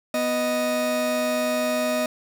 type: tone pair together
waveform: 40% pulse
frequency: 246.9 / 622.1 Hz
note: B3 / D#5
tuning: 0 / 0 cents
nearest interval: octave + major third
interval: 1600 cents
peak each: -26 / -22 dBFS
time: 0.14-2.06 s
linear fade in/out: 2 ms
effects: none